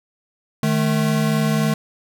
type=tone pair together; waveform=square; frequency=153.65 / 217.3 Hz; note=D#3 / A3; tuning=-21 / -21 cents; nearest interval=tritone; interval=600 cents; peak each=-20 dBFS; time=0.63-1.74 s; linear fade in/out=2 ms; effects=none